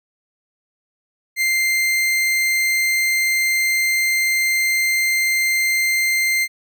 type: tone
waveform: 40% pulse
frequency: 2093 Hz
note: C7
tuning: in tune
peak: -15 dBFS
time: 1.36-6.48 s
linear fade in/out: 50 ms
effects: none